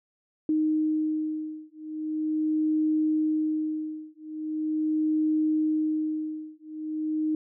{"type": "beating tone pair", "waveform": "sine", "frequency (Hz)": [310, 310.41], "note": ["D#4", "D#4"], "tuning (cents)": [-6, -4], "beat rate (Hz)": 0.41, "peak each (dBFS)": -27, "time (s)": [0.49, 7.35], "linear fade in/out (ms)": 2, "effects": []}